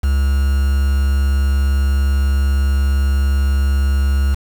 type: tone with quantisation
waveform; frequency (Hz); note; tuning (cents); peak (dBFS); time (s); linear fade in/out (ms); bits
triangle; 68.8; C#2; -12; -10; 0.03-4.35; 10; 5
effects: none